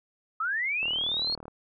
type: linear sweep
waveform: sine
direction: up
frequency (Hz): 1244.5 to 4376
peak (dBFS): -26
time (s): 0.4-1.35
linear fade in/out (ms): 5
type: click train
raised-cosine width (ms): 1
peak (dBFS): -28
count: 26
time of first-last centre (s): 0.83-1.481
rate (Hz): 38.4
effects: none